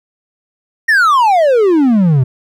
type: exponential sweep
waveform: triangle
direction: down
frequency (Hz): 1890 to 122.2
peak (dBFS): -5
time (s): 0.88-2.24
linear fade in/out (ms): 10
effects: none